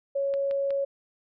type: tone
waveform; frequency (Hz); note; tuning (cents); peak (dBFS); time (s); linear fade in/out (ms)
sine; 554.4; C#5; 0; -24; 0.15-0.85; 10
type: clicks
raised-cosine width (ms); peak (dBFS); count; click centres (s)
0.3; -27; 3; 0.339 / 0.511 / 0.706
effects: none